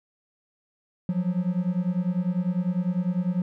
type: beating tone pair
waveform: triangle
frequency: 174.61 / 184.61 Hz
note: F3 / F#3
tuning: 0 / -4 cents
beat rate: 10 Hz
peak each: -24 dBFS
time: 1.09-3.42 s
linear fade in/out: 2 ms
effects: none